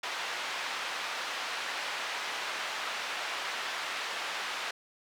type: band-pass noise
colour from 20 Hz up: pink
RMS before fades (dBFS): -36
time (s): 0.03-4.71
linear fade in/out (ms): 5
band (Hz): 970 to 3900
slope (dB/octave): 12
effects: none